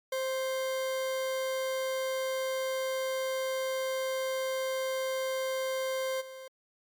40% pulse tone with level steps, 525 Hz, C5, 6 cents sharp, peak -29 / -42 dBFS, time 0.12-6.48 s, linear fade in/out 5 ms, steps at 6.2 s, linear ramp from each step 20 ms, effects MP3 96 kbps

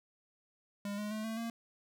square tone with pitch steps, 202.7 / 209.2 / 216 / 223 / 230.2 Hz, G#3 / G#3 / A3 / A3 / A#3, -42 / +13 / -32 / +23 / -22 cents, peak -37 dBFS, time 0.85-1.5 s, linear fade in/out 2 ms, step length 130 ms, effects none

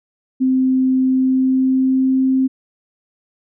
sine tone with pitch glide, 260 to 262.7 Hz, C4 to C4, -11 to +7 cents, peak -12 dBFS, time 0.4-2.48 s, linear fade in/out 20 ms, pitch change +18 cents, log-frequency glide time 1.02-2.22 s, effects none

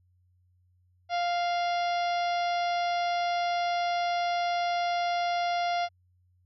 harmonic tone with a mistuned harmonic, 698.5 Hz, F5, in tune, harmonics 1 / 2 / 3 / 4 / 5 / 6 / 7 / 8, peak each -26 / -38 / -38 / -43 / -42 / -45 / -45 / -48 dBFS, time 1.09-5.89 s, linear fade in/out 50 ms, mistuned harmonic 5, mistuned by -32 cents, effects added 90 Hz sine -63 dBFS peak until 6.45 s

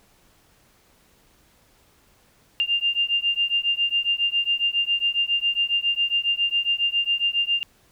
sine beating tone pair, 2794 / 2801.3 Hz, F7 / F7, 0 / +5 cents, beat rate 7.3 Hz, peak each -23 / -23 dBFS, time 2.6-7.63 s, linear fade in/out 0 ms, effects pink hiss -59 dBFS RMS until 7.91 s

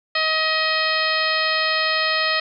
harmonic tone with a mistuned harmonic, 632 Hz, D#5, 27 cents sharp, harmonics 1 / 2 / 3 / 4 / 5 / 6 / 7 / 8, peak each -27 / -25 / -23 / -26 / -28 / -31 / -26 / -29 dBFS, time 0.15-2.4 s, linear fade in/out 5 ms, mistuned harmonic 7, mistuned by -65 cents, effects none

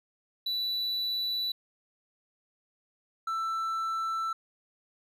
triangle tone pair in turn, 3958 / 1330 Hz, B7 / E6, +3 / +15 cents, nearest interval octave + perfect fifth, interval 1888 cents, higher first, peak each -27 dBFS, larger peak neither, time 0.46-1.52 / 3.27-4.33 s, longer neither, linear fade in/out 5 ms, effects none

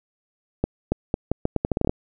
accelerating click train, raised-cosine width 2 ms, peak -7 dBFS, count 13, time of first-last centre 0.64-1.895 s, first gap 280 ms, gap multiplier 0.79, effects none

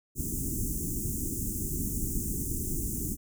pink band-stop noise, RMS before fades -32 dBFS, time 0.15-3.17 s, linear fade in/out 50 ms, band 360 to 6600 Hz, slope 48 dB/octave, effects none

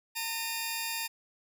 10% pulse tone pair together, 913.9 / 2451 Hz, A#5 / D#7, -35 / -27 cents, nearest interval octave + perfect fourth, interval 1708 cents, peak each -27 / -26 dBFS, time 0.15-1.08 s, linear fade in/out 20 ms, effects none

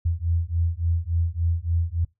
sine beating tone pair, 82.6 / 86.1 Hz, E2 / F2, +4 / -24 cents, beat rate 3.5 Hz, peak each -24 dBFS, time 0.05-2.05 s, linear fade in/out 10 ms, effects noise-tail reverb RT60 0.2 s tail -23 dB re dry

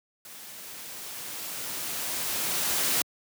white noise with level ramp, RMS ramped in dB -45 to -25 dBFS, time 0.25-3.02 s, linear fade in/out 2 ms, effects high-pass 100 Hz 12 dB/octave

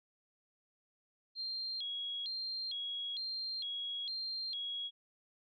sine tone with vibrato, 3724 Hz, A#7, 2 cents flat, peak -37 dBFS, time 1.35-4.91 s, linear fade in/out 50 ms, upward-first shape square, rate 1.1 Hz, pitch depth 200 cents each way, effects none

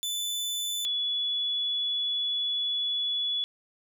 sawtooth / sine tone pair in turn, 3502 / 3412 Hz, A7 / G#7, -9 / +46 cents, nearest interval unison, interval 45 cents, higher first, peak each -26 dBFS, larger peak neither, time 0.03-0.85 / 0.85-3.44 s, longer second, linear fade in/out 0 ms, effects none

